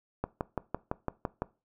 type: click train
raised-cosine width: 1 ms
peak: -16 dBFS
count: 8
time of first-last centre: 0.24-1.42 s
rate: 5.93 Hz
effects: noise-tail reverb RT60 0.3 s tail -20 dB re dry